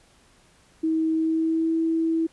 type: tone with pitch glide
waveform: sine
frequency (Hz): 320 to 326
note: D#4 to E4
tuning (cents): +49 to -19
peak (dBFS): -20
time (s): 0.83-2.27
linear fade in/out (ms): 10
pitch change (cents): +32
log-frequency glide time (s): 1.14-1.74
effects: pink hiss -58 dBFS RMS until 2.32 s + resampled to 24000 Hz